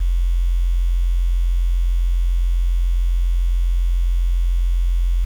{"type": "tone", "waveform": "sine", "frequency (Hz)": 43.65, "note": "F1", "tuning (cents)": 0, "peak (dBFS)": -14, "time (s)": [0, 5.25], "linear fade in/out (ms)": 10, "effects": ["7-bit"]}